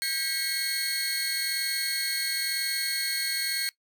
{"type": "tone cluster", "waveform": "sawtooth", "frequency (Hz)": [1602, 1938, 2190, 4339], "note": ["G6", "B6", "C#7", "C#8"], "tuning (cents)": [37, -33, -22, -38], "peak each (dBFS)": [-33, -34, -31, -26], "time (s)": [0.02, 3.69], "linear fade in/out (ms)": 0, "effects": ["noise-tail reverb RT60 0.1 s tail -19 dB re dry"]}